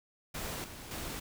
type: noise with level steps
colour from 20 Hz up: pink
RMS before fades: -39 / -47 / -40 dBFS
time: 0.34-1.2 s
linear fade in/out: 10 ms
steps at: 0.64 / 0.91 s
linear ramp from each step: 2 ms
effects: none